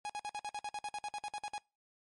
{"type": "tone bursts", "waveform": "45% pulse", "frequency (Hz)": 830.6, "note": "G#5", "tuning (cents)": 0, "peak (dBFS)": -37, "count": 16, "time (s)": [0.05, 1.58], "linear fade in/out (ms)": 0, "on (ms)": 45, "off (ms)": 54, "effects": ["noise-tail reverb RT60 0.3 s tail -25 dB re dry", "MP3 48 kbps"]}